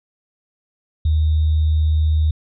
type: tone with sample-and-hold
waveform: sine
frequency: 77.78 Hz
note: D#2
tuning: in tune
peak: -13 dBFS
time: 1.05-2.31 s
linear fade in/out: 5 ms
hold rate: 3675 Hz
effects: resampled to 11025 Hz